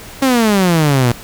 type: exponential sweep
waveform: sawtooth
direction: down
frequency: 274.8 to 116.54 Hz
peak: -6 dBFS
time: 0.22-1.12 s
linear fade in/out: 5 ms
effects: pink hiss -34 dBFS RMS until 1.23 s